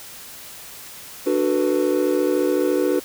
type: chord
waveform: triangle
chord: B minor seventh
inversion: first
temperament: just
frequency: 296.3 / 370.4 / 444.5 / 493.9 Hz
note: D4 / F#4 / A4 / B4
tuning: +15 / +2 / +18 / 0 cents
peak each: -20 / -19 / -24 / -20 dBFS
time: 1.26-3 s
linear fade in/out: 10 ms
effects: tanh soft clip ceiling -6 dBFS + white hiss -39 dBFS RMS until 3.04 s